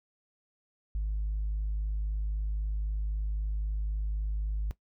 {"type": "tone", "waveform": "sine", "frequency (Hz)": 51.91, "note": "G#1", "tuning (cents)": 0, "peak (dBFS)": -27, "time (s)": [0.95, 4.71], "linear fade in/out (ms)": 0, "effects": ["noise-tail reverb RT60 0.1 s tail -18 dB re dry", "tanh soft clip ceiling -26 dBFS"]}